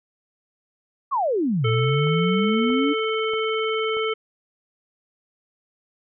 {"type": "exponential two-way sweep", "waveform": "sine", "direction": "down then up", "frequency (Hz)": [1188, 112.4, 296.8], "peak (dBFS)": -19, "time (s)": [1.11, 2.94], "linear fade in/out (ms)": 20, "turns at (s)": 1.67}
{"type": "harmonic tone", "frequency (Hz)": 440, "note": "A4", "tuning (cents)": 0, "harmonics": [1, 3, 5, 7], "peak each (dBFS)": [-23, -28, -30, -31], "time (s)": [1.64, 4.14], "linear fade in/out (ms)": 10}
{"type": "click train", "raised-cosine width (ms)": 1, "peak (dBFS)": -26, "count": 4, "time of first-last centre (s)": [2.07, 3.969], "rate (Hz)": 1.58}
{"effects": []}